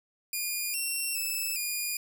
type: tone with pitch steps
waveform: 5% pulse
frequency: 2429 / 2724 / 2627 / 2435 Hz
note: D#7 / F7 / E7 / D#7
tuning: -42 / -44 / -7 / -38 cents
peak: -21 dBFS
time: 0.33-1.97 s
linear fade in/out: 2 ms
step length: 410 ms
effects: none